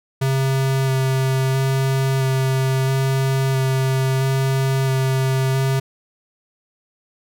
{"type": "tone with vibrato", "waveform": "square", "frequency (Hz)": 133.2, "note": "C3", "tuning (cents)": 31, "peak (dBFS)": -17, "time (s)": [0.21, 5.8], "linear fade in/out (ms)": 10, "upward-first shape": "square", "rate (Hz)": 0.75, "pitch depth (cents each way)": 10, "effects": []}